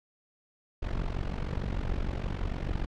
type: noise with amplitude modulation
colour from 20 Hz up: brown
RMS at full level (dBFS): -28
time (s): 0.82-2.86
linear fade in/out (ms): 10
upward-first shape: sine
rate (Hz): 46.6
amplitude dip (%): 85
effects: low-pass 4000 Hz 12 dB/octave